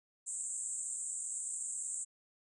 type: band-pass noise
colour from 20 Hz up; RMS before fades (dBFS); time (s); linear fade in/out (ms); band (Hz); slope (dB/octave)
white; -40; 0.26-2.05; 20; 7300 to 8600; 96
effects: none